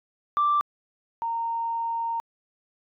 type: tone pair in turn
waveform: sine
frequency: 1174.7 / 922.3 Hz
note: D6 / A#5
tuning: 0 / -19 cents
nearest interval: major third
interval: 419 cents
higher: first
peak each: -18 / -25 dBFS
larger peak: first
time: 0.37-0.61 / 1.22-2.2 s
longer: second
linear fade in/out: 0 ms
effects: tanh soft clip ceiling -15 dBFS